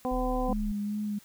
harmonic tone, 253.6 Hz, B3, 46 cents sharp, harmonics 1 / 2 / 3 / 4, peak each -31 / -32 / -33 / -37 dBFS, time 0.05-0.53 s, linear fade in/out 0 ms
sine linear sweep, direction down, 41.2 to 32.7 Hz, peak -31 dBFS, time 0.11-0.72 s, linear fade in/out 10 ms
sine tone with vibrato, 207.7 Hz, G#3, in tune, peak -29 dBFS, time 0.48-1.19 s, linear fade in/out 10 ms, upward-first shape sine, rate 2.4 Hz, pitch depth 25 cents each way
effects white hiss -57 dBFS RMS until 1.24 s

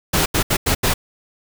pink noise bursts at uneven times, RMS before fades -17 dBFS, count 5, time 0.13-0.26 / 0.34-0.43 / 0.5-0.57 / 0.66-0.75 / 0.83-0.94 s, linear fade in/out 10 ms, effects none

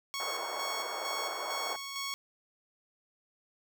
10% pulse tone with tremolo, 1106 Hz, C#6, 4 cents flat, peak -26 dBFS, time 0.14-2.14 s, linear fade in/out 0 ms, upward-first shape square, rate 2.2 Hz, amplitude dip 40%
white band-pass noise, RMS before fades -39 dBFS, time 0.2-1.76 s, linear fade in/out 0 ms, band 450 to 1200 Hz, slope 24 dB/octave
effects none

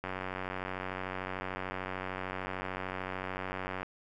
click train, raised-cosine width 0.5 ms, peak -21 dBFS, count 355, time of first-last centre 0.04-3.83 s, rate 93.4 Hz, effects none

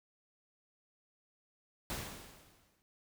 pink noise with exponential decay, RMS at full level -38 dBFS, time 1.9-2.82 s, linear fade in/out 0 ms, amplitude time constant 200 ms, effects none

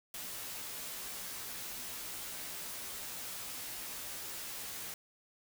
white noise with comb filter, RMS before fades -43 dBFS, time 0.14-4.94 s, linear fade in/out 2 ms, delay 14 ms, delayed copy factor -0.6, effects none

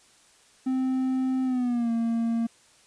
triangle tone with pitch glide, 260 to 230.3 Hz, C4 to A#3, -11 to -21 cents, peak -21 dBFS, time 0.66-2.47 s, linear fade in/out 10 ms, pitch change -210 cents, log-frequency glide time 1.44-1.91 s, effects white hiss -58 dBFS RMS until 2.86 s + resampled to 22050 Hz

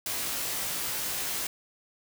white noise with comb filter, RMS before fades -32 dBFS, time 0.06-1.47 s, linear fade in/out 2 ms, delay 18 ms, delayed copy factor +0.8, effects none

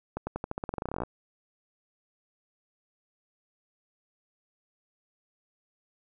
accelerating click train, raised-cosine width 1 ms, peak -18 dBFS, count 20, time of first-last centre 0.17-1.035 s, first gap 100 ms, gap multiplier 0.9, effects none

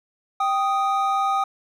triangle tone pair together, 784 / 1244.5 Hz, G5 / D#6, 0 / 0 cents, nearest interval minor sixth, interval 800 cents, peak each -20 dBFS, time 0.4-1.44 s, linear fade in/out 5 ms, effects none

